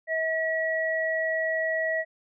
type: tone pair together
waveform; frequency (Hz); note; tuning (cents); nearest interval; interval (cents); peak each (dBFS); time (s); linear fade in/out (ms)
sine; 642.9 / 1925; E5 / B6; -43 / -45; octave + perfect fifth; 1898; -27; 0.07-2.05; 50
effects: none